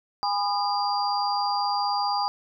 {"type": "tone cluster", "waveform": "sine", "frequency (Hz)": [818, 1003, 1222, 4766], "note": ["G#5", "B5", "D#6", "D8"], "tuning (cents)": [-26, 26, -32, 25], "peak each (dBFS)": [-25, -30, -32, -30], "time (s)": [0.23, 2.28], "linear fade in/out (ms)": 0, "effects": []}